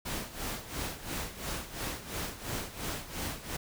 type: noise with tremolo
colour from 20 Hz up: pink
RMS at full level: -35 dBFS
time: 0.05-3.57 s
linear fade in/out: 10 ms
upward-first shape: sine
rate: 2.9 Hz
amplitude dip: 75%
effects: none